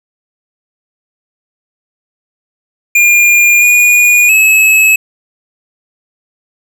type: tone with pitch steps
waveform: square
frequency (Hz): 2411 / 2444 / 2584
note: D7 / D#7 / E7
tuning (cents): +45 / -32 / -35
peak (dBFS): -5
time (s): 2.95-4.96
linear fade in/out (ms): 5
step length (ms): 670
effects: none

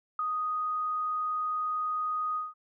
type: tone with ADSR envelope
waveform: sine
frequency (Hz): 1244.5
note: D#6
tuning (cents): 0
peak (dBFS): -25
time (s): 0.19-2.54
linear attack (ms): 3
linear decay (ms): 7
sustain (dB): -3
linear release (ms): 180
effects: none

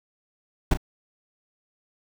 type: noise with echo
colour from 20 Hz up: brown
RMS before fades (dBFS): -17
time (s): 0.71-0.74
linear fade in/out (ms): 5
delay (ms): 33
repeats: 1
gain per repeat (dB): -11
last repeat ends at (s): 0.773
effects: none

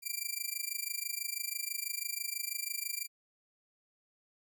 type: tone with amplitude modulation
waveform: 5% pulse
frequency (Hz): 2357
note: D7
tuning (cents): +6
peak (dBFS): -22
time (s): 0.02-3.08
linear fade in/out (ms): 50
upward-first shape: sine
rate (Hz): 26.1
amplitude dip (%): 90
effects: none

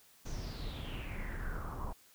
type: noise with low-pass filter sweep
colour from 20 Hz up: brown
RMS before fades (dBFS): -40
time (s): 0.25-1.93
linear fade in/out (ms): 10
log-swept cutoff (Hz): 6500 to 920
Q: 6.2
effects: white hiss -63 dBFS RMS until 2.14 s

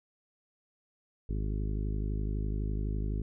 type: harmonic tone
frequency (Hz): 51.91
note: G#1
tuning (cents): 0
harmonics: 1 / 2 / 3 / 4 / 5 / 6 / 7 / 8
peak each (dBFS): -31 / -37 / -41 / -43 / -45 / -47 / -48 / -49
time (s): 1.29-3.22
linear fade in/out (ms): 5
effects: none

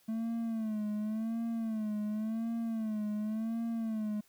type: tone with vibrato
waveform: triangle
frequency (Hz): 220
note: A3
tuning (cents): 0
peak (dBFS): -30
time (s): 0.08-4.21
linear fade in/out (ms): 10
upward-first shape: sine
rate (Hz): 0.91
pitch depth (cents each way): 81
effects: white hiss -67 dBFS RMS until 4.28 s

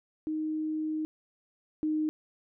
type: tone pair in turn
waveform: sine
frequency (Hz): 311.1 / 308.8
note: D#4 / D#4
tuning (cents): 0 / -13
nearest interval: unison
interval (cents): 13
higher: first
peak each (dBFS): -29 / -26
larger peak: second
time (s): 0.27-1.05 / 1.83-2.09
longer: first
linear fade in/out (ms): 0
effects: none

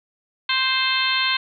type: harmonic tone with a mistuned harmonic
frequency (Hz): 523.3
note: C5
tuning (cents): 0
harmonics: 2 / 3 / 4 / 5 / 6 / 7 / 8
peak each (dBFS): -26 / -26 / -26 / -26 / -26 / -26 / -26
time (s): 0.49-1.37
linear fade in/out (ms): 5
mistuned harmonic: 7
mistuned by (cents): -24
effects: none

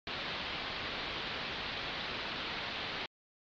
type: low-pass noise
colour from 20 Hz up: white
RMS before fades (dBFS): -39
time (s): 0.07-3.06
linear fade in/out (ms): 2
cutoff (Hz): 4200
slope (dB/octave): 48
effects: MP3 48 kbps

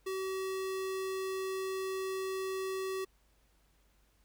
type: tone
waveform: square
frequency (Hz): 380.7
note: F#4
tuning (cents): +49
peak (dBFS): -35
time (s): 0.06-3.05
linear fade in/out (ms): 10
effects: added 50 Hz sine -68 dBFS peak until 4.24 s + pink hiss -72 dBFS RMS until 4.24 s

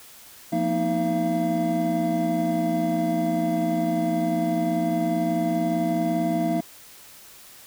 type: tone cluster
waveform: triangle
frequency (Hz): 172.9 / 230.8 / 251 / 315.8 / 681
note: F3 / A#3 / B3 / D#4 / F5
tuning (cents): -17 / -17 / +28 / +26 / -44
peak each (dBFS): -26 / -26 / -32 / -24 / -24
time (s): 0.52-6.61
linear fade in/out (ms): 10
effects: white hiss -47 dBFS RMS until 7.66 s

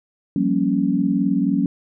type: chord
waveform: sine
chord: G half-diminished seventh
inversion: third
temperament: equal with one note detuned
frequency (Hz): 174.61 / 193.3 / 233.1 / 277.2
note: F3 / G3 / Bb3 / Db4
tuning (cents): 0 / -24 / 0 / 0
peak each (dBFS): -25 / -21 / -23 / -20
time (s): 0.36-1.66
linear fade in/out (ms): 2
effects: none

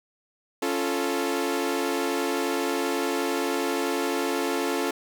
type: chord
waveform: sawtooth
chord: Db augmented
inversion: none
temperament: equal with one note detuned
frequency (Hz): 277.2 / 348 / 440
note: Db4 / F4 / A4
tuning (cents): 0 / -6 / 0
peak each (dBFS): -25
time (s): 0.62-4.91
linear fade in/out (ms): 5
effects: none

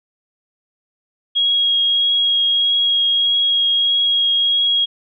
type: tone with vibrato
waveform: sine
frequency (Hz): 3290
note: G#7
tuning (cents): -17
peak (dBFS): -13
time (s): 1.35-4.86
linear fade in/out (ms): 20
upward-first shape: triangle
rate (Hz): 1.6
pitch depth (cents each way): 11
effects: none

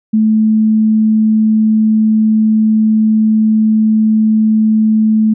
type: tone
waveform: sine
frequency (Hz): 217.7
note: A3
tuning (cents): -18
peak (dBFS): -7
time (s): 0.13-5.34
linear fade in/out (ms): 10
effects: none

